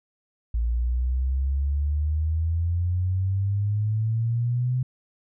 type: exponential sweep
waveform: sine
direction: up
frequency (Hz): 56.7 to 128.3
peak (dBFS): -21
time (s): 0.54-4.83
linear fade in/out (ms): 5
effects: none